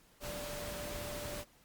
sine tone in noise, 587.3 Hz, D5, in tune, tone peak -44 dBFS, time 0.2-1.45 s, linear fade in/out 50 ms, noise pink, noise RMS -43 dBFS, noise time 0.2-1.45 s, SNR -4 dB, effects pink hiss -65 dBFS RMS until 1.64 s + Opus 48 kbps

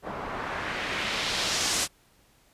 white noise with low-pass filter sweep, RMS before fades -30 dBFS, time 0.02-1.88 s, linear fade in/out 50 ms, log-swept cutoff 810 to 8200 Hz, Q 1.2, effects pink hiss -62 dBFS RMS until 2.53 s + resampled to 32000 Hz

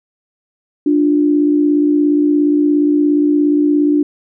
sine tone pair together, 294.7 / 351.8 Hz, D4 / F4, +6 / +13 cents, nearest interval minor third, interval 307 cents, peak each -10 / -18 dBFS, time 0.86-4.03 s, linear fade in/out 5 ms, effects none

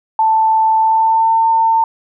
sine tone with pitch glide, 883 to 901.6 Hz, A5 to A5, +6 to +42 cents, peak -9 dBFS, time 0.19-1.84 s, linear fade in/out 2 ms, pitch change +36 cents, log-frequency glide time 0.78-1.35 s, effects none

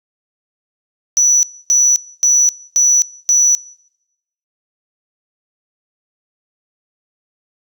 sine tone bursts, 5920 Hz, F#8, in tune, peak -6 dBFS, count 5, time 1.17-3.55 s, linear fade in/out 0 ms, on 260 ms, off 270 ms, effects noise-tail reverb RT60 0.9 s tail -25 dB re dry + tanh soft clip ceiling -7 dBFS

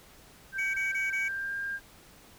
sine tone with pitch glide, 1568 to 1601.9 Hz, G6 to G6, 0 to +37 cents, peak -31 dBFS, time 0.52-1.8 s, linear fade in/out 50 ms, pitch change +37 cents, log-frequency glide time 1.15-1.56 s
triangle tone bursts, 2261 Hz, C#7, 34 cents sharp, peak -26 dBFS, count 4, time 0.58-1.286 s, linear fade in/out 10 ms, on 160 ms, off 22 ms
effects tanh soft clip ceiling -22 dBFS + pink hiss -55 dBFS RMS until 2.38 s

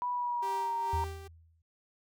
sine tone with pitch glide, 982 to 929.6 Hz, B5 to A#5, -10 to -5 cents, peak -30 dBFS, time 0.02-1.04 s, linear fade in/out 0 ms, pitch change -95 cents, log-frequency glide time 0.12-0.74 s
sawtooth tone with tremolo, 392 Hz, G4, in tune, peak -35 dBFS, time 0.42-1.28 s, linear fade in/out 10 ms, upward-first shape sine, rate 2.2 Hz, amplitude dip 65%
sine tone with exponential decay, 81.9 Hz, E2, 11 cents flat, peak -29 dBFS, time 0.93-1.62 s, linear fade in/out 5 ms, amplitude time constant 150 ms
effects none

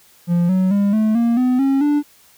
triangle tone with pitch steps, 173.2 / 186.71 / 201.3 / 217 / 233.9 / 252.1 / 271.8 / 293 Hz, F3 / F#3 / G3 / A3 / A#3 / B3 / C#4 / D4, -14 / +16 / +46 / -24 / +6 / +36 / -34 / -4 cents, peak -11 dBFS, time 0.27-2.03 s, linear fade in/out 50 ms, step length 220 ms, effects white hiss -51 dBFS RMS until 2.37 s

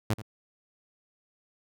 sawtooth tone with echo, 108.8 Hz, A2, 19 cents flat, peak -20 dBFS, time 0.1-0.14 s, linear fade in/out 5 ms, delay 81 ms, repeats 1, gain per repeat -14 dB, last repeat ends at 0.221 s, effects none

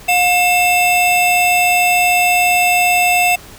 square tone pair together, 717.3 / 2660 Hz, F5 / E7, +46 / +15 cents, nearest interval octave + major seventh, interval 2269 cents, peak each -14 dBFS, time 0.08-3.36 s, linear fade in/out 10 ms, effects pink hiss -38 dBFS RMS until 3.58 s

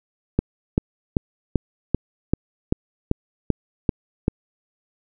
click train, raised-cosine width 3 ms, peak -4 dBFS, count 11, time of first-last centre 0.39-4.281 s, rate 2.57 Hz, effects none

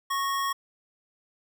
square tone pair together, 1101.1 / 1864.7 Hz, C#6 / A#6, -12 / 0 cents, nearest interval major sixth, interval 912 cents, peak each -27 / -36 dBFS, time 0.1-0.53 s, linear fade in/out 10 ms, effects none

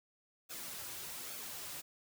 white noise with flanger, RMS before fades -45 dBFS, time 0.49-1.82 s, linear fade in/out 20 ms, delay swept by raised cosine 1 to 4.6 ms, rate 1.2 Hz, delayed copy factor -0.5, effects none

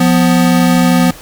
square tone pair together, 176.2 / 249.2 Hz, F3 / B3, +16 / +16 cents, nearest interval tritone, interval 600 cents, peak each -11 dBFS, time 0-1.11 s, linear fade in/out 5 ms, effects pink hiss -34 dBFS RMS until 1.21 s

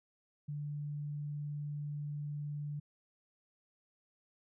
sine tone, 146.83 Hz, D3, in tune, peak -37 dBFS, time 0.48-2.8 s, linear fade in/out 10 ms, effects none

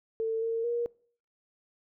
sine tone with pitch steps, 447.8 / 455.6 / 473.8 Hz, A4 / A#4 / A#4, +30 / -40 / +28 cents, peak -27 dBFS, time 0.2-0.86 s, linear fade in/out 0 ms, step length 220 ms, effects noise-tail reverb RT60 0.5 s tail -24 dB re dry

